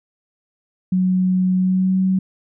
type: tone with pitch glide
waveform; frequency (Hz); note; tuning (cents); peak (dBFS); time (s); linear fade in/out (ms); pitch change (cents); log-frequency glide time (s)
sine; 184.7 to 188.25; F#3 to F#3; -3 to +30; -14; 0.92-2.19; 5; +33; 1.56-1.98
effects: none